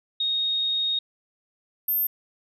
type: tone pair in turn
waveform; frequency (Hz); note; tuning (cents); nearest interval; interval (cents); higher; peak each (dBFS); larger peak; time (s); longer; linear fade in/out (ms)
sine; 3729 / 13289; A#7 / G#9; 0 / 0; octave + minor seventh; 2200; second; -22 / -21; second; 0.2-0.99 / 1.88-2.07; first; 5
effects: none